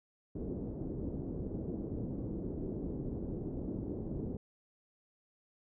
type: low-pass noise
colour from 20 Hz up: white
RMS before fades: -39 dBFS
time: 0.35-4.37 s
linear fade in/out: 5 ms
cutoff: 380 Hz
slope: 24 dB/octave
effects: none